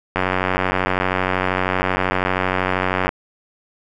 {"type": "click train", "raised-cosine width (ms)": 0.5, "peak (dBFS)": -3, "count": 273, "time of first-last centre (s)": [0.16, 3.091], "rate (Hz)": 92.8, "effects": []}